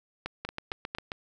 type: two click trains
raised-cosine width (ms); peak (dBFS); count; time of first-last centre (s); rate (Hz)
0.3; -18 / -17; 6 / 4; 0.45-1.118 / 0.26-0.95; 7.48 / 4.35
effects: none